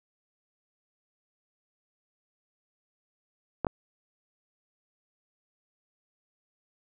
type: clicks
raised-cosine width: 1 ms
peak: -13 dBFS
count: 2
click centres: 3.647 / 3.668 s
effects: none